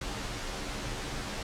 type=noise with comb filter; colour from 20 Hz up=pink; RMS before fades=-36 dBFS; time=0.01-1.43 s; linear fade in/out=5 ms; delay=12 ms; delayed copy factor=-0.8; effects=low-pass 7000 Hz 12 dB/octave